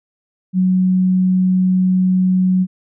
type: tone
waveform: sine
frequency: 185 Hz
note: F#3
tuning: in tune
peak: -11 dBFS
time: 0.53-2.67 s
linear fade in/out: 50 ms
effects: none